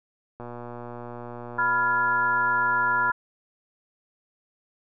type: click train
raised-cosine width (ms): 1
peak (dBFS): -24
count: 325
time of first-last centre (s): 0.4-3.1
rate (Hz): 120
type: chord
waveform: sine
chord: F diminished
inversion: second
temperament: equal with one note detuned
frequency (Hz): 987.8 / 1396.9 / 1688.3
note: Cb6 / F6 / Ab6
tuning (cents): 0 / 0 / +28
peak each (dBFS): -24 / -23 / -29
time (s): 1.58-3.12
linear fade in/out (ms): 10
effects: none

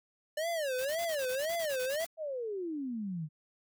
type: tone with vibrato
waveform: square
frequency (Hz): 587.3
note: D5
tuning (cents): 0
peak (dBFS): -32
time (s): 0.37-2.05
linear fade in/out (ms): 5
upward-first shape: sine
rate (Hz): 1.9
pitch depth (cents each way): 260
type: noise bursts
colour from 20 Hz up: white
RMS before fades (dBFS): -44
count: 13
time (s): 0.78-2.066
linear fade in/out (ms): 10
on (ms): 74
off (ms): 27
type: exponential sweep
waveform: sine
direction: down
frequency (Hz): 659.3 to 146.83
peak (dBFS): -34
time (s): 2.17-3.29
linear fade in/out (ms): 50
effects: none

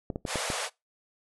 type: clicks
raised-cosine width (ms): 2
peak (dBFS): -18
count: 5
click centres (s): 0.102 / 0.159 / 0.252 / 0.357 / 0.502
type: band-pass noise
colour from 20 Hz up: pink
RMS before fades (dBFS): -33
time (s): 0.26-0.7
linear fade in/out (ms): 50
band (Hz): 450 to 11000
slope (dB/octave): 96
effects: noise-tail reverb RT60 0.2 s tail -22 dB re dry

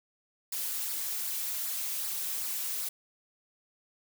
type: noise with flanger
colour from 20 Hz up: blue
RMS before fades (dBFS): -34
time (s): 0.52-2.89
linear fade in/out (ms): 5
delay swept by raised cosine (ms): 0.31 to 4.51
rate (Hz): 2.6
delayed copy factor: -0.55
effects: none

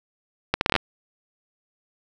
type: accelerating click train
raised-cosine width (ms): 0.3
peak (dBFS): -3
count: 8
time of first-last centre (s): 0.54-0.763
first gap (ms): 71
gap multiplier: 0.71
effects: none

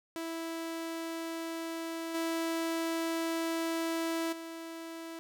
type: tone with level steps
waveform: sawtooth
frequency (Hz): 329.1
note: E4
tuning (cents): -3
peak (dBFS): -32 / -27 / -37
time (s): 0.16-5.19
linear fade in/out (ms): 0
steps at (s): 2.14 / 4.32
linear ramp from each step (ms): 10
effects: none

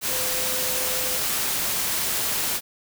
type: tone in noise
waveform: sine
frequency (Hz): 510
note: C5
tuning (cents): -44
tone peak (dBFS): -34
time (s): 0.07-1.2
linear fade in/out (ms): 50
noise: white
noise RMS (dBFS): -25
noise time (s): 0.01-2.61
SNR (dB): -12
effects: none

